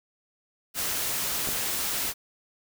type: noise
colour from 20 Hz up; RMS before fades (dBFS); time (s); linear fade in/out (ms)
white; -29; 0.74-2.14; 50
type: clicks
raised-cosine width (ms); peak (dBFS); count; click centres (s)
2; -25 / -21; 2; 1.474 / 1.489
effects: none